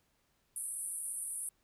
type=band-pass noise; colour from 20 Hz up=pink; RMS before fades=-40 dBFS; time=0.56-1.49 s; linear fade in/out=2 ms; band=9000 to 11000 Hz; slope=96 dB/octave; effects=pink hiss -75 dBFS RMS until 1.63 s

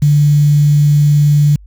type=tone with quantisation; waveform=sine; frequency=146.83 Hz; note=D3; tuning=in tune; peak=-6 dBFS; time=0.02-1.56 s; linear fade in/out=5 ms; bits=5; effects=added 50 Hz sine -35 dBFS peak until 1.66 s

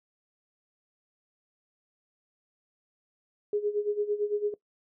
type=tone with tremolo; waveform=sine; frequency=415.3 Hz; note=G#4; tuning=in tune; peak=-23 dBFS; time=3.53-4.54 s; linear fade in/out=2 ms; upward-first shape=sine; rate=8.9 Hz; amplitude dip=80%; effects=noise-tail reverb RT60 0.1 s tail -19 dB re dry

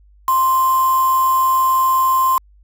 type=tone with quantisation; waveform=sine; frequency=1046.5 Hz; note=C6; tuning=in tune; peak=-12 dBFS; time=0.28-2.38 s; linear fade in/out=2 ms; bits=4; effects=added 50 Hz sine -46 dBFS peak until 2.63 s

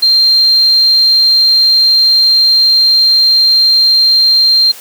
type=tone; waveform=sine; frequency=4176 Hz; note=C8; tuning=4 cents flat; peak=-5 dBFS; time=0.02-4.72 s; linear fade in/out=10 ms; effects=white hiss -32 dBFS RMS until 4.8 s + high-pass 300 Hz 12 dB/octave

